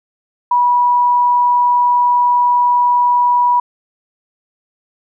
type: tone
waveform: sine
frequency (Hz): 975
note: B5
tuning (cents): -23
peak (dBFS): -9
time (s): 0.51-3.6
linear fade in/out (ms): 5
effects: none